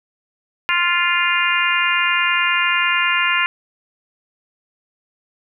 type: harmonic tone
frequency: 349.2 Hz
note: F4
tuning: in tune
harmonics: 3 / 4 / 5 / 6 / 7 / 8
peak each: -22 / -22 / -22 / -22 / -22 / -22 dBFS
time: 0.69-3.46 s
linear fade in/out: 0 ms
effects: none